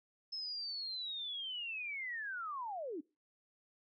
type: linear sweep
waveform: sine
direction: down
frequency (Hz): 5240 to 270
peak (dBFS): -39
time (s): 0.32-3.01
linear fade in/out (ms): 10
effects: noise-tail reverb RT60 0.3 s tail -24 dB re dry